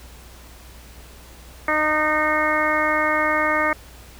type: harmonic tone with a mistuned harmonic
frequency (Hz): 306.5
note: D#4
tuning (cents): -26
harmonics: 1 / 2 / 3 / 4 / 5 / 6 / 7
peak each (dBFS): -28 / -24 / -27 / -23 / -28 / -24 / -25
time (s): 1.68-3.73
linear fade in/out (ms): 2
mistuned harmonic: 7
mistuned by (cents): +16
effects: added 60 Hz sine -43 dBFS peak until 4.19 s + pink hiss -46 dBFS RMS until 4.19 s